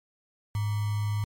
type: tone with sample-and-hold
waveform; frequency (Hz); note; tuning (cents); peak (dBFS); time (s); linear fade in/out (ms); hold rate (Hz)
sine; 104.4; G#2; +10; -25; 0.55-1.24; 0; 1050
effects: MP3 64 kbps